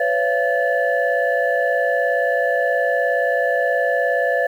sine tone cluster, 506 / 565 / 683 / 1737 Hz, B4 / C#5 / F5 / A6, +42 / +33 / -39 / -23 cents, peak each -21 dBFS, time 0-4.47 s, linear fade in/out 5 ms, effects tanh soft clip ceiling -7 dBFS + 8-bit

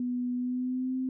sine tone with pitch glide, 246.9 to 258.9 Hz, B3 to C4, 0 to -18 cents, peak -28 dBFS, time 0-1.09 s, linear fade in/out 2 ms, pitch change +82 cents, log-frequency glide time 0.35-0.96 s, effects none

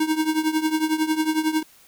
square tone with tremolo, 313.4 Hz, D#4, 13 cents sharp, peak -17 dBFS, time 0-1.63 s, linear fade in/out 5 ms, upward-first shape triangle, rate 11 Hz, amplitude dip 85%, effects white hiss -53 dBFS RMS until 1.87 s

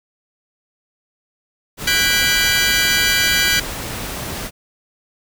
pink noise, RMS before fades -27 dBFS, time 1.77-4.51 s, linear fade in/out 50 ms
20% pulse chord, G# half-diminished seventh, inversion third, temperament equal with one note detuned, 1480 / 1620.5 / 1975.5 / 2349 Hz, F#6 / G#6 / B6 / D7, 0 / -43 / 0 / 0 cents, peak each -15 dBFS, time 1.87-3.6 s, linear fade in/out 5 ms
effects none

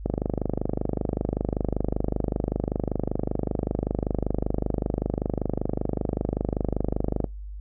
click train, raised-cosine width 2 ms, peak -11 dBFS, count 182, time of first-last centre 0.06-7.243 s, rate 25.2 Hz, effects noise-tail reverb RT60 0.2 s tail -25 dB re dry + added 50 Hz sine -34 dBFS peak until 7.6 s

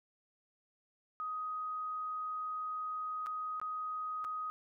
sine tone with dropouts, 1253 Hz, D#6, 12 cents sharp, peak -36 dBFS, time 1.2-4.5 s, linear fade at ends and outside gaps 0 ms, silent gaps 3.262-3.268 / 3.599-3.615 / 4.243-4.248 s, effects none

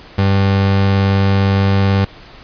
30% pulse tone, 97.9 Hz, G2, 2 cents flat, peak -8 dBFS, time 0.18-2.05 s, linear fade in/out 5 ms, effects pink hiss -39 dBFS RMS until 2.43 s + resampled to 11025 Hz

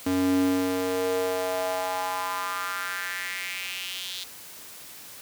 square tone with high-pass filter sweep, 92.4 Hz, F#2, 2 cents flat, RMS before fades -28 dBFS, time 0.06-4.24 s, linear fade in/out 5 ms, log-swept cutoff 220 to 3700 Hz, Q 3.6, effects white hiss -44 dBFS RMS until 5.21 s + high-pass 60 Hz 12 dB/octave

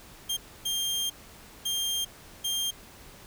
sawtooth tone bursts at uneven times, 3195 Hz, G7, 32 cents sharp, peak -24 dBFS, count 4, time 0.29-0.37 / 0.65-1.1 / 1.65-2.05 / 2.44-2.71 s, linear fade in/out 10 ms, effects pink hiss -50 dBFS RMS until 3.26 s

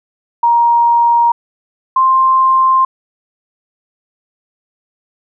sine tone pair in turn, 941 / 1050.5 Hz, A#5 / C6, +16 / +7 cents, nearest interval major second, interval 191 cents, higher second, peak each -7 dBFS, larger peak neither, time 0.43-1.32 / 1.96-2.85 s, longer neither, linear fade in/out 5 ms, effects none

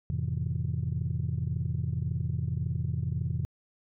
sine chord, F major seventh, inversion none, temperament just, 87.31 / 109.13 / 130.96 / 163.7 Hz, F2 / A2 / C3 / E3, 0 / -14 / +2 / -12 cents, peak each -32 / -34 / -31 / -34 dBFS, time 0.1-3.45 s, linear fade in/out 0 ms, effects tanh soft clip ceiling -21 dBFS

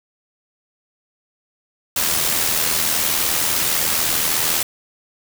white noise with amplitude modulation, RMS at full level -17 dBFS, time 1.96-4.63 s, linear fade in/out 5 ms, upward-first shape sine, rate 79.9 Hz, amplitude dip 50%, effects none

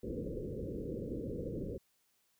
white low-pass noise, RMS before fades -40 dBFS, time 0.03-1.78 s, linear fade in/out 5 ms, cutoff 530 Hz, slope 96 dB/octave, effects white hiss -75 dBFS RMS until 2.39 s

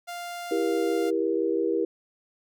sawtooth tone, 698.5 Hz, F5, in tune, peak -30 dBFS, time 0.07-1.11 s, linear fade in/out 20 ms
sine chord, E diminished, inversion none, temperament just, 329.6 / 395.6 / 474.7 Hz, E4 / G4 / Bb4, 0 / +16 / +31 cents, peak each -27 dBFS, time 0.51-1.85 s, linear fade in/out 5 ms
effects none

